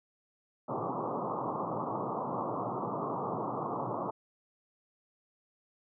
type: band-pass noise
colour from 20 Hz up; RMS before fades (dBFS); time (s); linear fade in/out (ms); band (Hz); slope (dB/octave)
white; -35; 0.68-4.11; 10; 110 to 1200; 96
effects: none